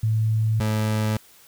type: tone pair in turn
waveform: sine / 30% pulse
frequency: 110 / 107.99 Hz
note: A2 / A2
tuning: 0 / -32 cents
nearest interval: unison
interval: 32 cents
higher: first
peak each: -18 dBFS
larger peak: neither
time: 0.03-0.6 / 0.6-1.17 s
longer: neither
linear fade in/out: 5 ms
effects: white hiss -52 dBFS RMS until 1.47 s

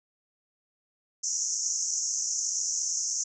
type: band-pass noise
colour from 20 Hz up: white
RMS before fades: -30 dBFS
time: 1.23-3.24 s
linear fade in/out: 10 ms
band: 5600 to 7000 Hz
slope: 96 dB/octave
effects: none

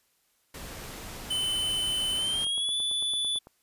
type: noise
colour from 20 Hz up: pink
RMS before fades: -41 dBFS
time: 0.54-2.45 s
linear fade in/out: 5 ms
type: tone with pitch glide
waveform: square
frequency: 3037 to 3469 Hz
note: F#7 to A7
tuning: +44 to -25 cents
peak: -27 dBFS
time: 1.3-3.39 s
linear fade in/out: 10 ms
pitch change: +231 cents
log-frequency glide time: 2.16-2.75 s
type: click train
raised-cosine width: 1 ms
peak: -33 dBFS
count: 15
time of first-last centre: 1.91-3.471 s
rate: 8.97 Hz
effects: white hiss -70 dBFS RMS until 3.62 s + resampled to 32000 Hz

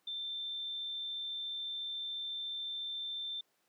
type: tone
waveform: sine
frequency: 3563 Hz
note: A7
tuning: 21 cents sharp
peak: -37 dBFS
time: 0.07-3.41 s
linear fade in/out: 5 ms
effects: pink hiss -75 dBFS RMS until 3.68 s + high-pass 300 Hz 12 dB/octave

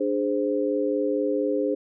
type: tone cluster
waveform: sine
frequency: 295.2 / 415.8 / 520 Hz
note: D4 / G#4 / C5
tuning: +9 / +2 / -11 cents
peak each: -26 dBFS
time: 0-1.75 s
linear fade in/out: 10 ms
effects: none

